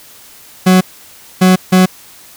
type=tone bursts at uneven times; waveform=40% pulse; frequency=185 Hz; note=F#3; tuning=in tune; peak=-4 dBFS; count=3; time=0.66-0.81 / 1.41-1.56 / 1.72-1.86 s; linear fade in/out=10 ms; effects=white hiss -39 dBFS RMS until 2.36 s